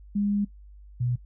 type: tone pair in turn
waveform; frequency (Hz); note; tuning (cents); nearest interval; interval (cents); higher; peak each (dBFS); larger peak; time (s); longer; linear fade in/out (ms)
sine; 203.7 / 122.71; G#3 / B2; -33 / -11; major sixth; 878; first; -22 / -23; first; 0.15-0.45 / 1-1.16; first; 10
effects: noise-tail reverb RT60 0.1 s tail -19 dB re dry + added 50 Hz sine -45 dBFS peak until 1.25 s